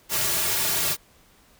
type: noise with comb filter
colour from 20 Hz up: white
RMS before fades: -24 dBFS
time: 0.09-0.97 s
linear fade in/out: 50 ms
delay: 3.9 ms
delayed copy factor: -1
effects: pink hiss -57 dBFS RMS until 1.59 s